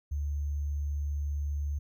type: tone with sample-and-hold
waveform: sine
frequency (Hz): 72.6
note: D2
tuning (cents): -19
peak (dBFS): -29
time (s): 0.11-1.79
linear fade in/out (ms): 10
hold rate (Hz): 6300
effects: none